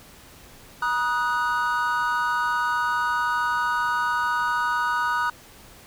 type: chord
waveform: triangle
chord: D# minor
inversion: second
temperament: equal with one note detuned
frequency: 956.9 / 1244.5 / 1480 Hz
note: A#5 / D#6 / F#6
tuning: +45 / 0 / 0 cents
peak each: -24 dBFS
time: 0.82-5.3 s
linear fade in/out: 5 ms
effects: pink hiss -48 dBFS RMS until 5.86 s